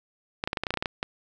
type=clicks; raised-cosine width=0.3 ms; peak=-11 dBFS; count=12; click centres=0.439 / 0.475 / 0.531 / 0.572 / 0.636 / 0.668 / 0.706 / 0.74 / 0.773 / 0.825 / 0.858 / 1.029 s; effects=none